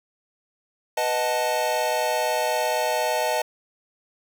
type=chord; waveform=square; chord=B dominant seventh; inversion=none; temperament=equal; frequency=493.9 / 622.3 / 740 / 880 Hz; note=B4 / D#5 / F#5 / A5; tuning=0 / 0 / 0 / 0 cents; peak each=-30 / -26 / -31 / -27 dBFS; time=0.97-3.42 s; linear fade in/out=5 ms; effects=none

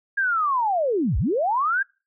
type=linear two-way sweep; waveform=sine; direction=down then up; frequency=1640 to 46.25 to 1640 Hz; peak=-19 dBFS; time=0.17-1.83 s; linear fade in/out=10 ms; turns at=1.18 s; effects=noise-tail reverb RT60 0.3 s tail -25 dB re dry

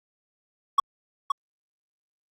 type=tone with echo; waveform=triangle; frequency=1119 Hz; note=C#6; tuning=16 cents sharp; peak=-12 dBFS; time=0.78-0.8 s; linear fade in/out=5 ms; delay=520 ms; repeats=1; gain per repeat=-6 dB; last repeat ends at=1.32 s; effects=Opus 48 kbps

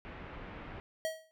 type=low-pass noise; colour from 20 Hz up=pink; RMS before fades=-46 dBFS; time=0.05-0.8 s; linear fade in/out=0 ms; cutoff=2600 Hz; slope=24 dB/octave
type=tone with exponential decay; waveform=square; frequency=639 Hz; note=D#5; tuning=46 cents sharp; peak=-30 dBFS; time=1.05-1.31 s; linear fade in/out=0 ms; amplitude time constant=55 ms
effects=none

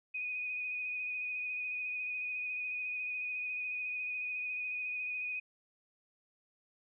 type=tone with vibrato; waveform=sine; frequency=2487 Hz; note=D#7; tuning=1 cent flat; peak=-35 dBFS; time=0.14-5.4 s; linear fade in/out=10 ms; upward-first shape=sine; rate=14 Hz; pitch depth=22 cents each way; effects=none

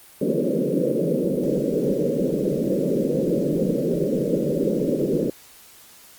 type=band-pass noise; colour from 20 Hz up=white; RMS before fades=-22 dBFS; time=0.21-5.3 s; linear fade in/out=5 ms; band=140 to 560 Hz; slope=96 dB/octave; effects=white hiss -48 dBFS RMS until 6.18 s + Opus 32 kbps

